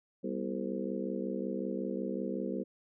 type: harmonic tone with a mistuned harmonic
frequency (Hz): 65.41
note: C2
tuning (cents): 0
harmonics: 3 / 4 / 5 / 6 / 7 / 8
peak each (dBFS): -38 / -39 / -40 / -41 / -41 / -42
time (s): 0.23-2.64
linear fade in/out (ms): 20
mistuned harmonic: 4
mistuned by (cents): -110
effects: none